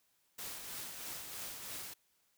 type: noise with tremolo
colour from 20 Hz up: white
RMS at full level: -43 dBFS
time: 0.38-1.94 s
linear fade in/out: 10 ms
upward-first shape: triangle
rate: 3.1 Hz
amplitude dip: 45%
effects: white hiss -75 dBFS RMS until 2.37 s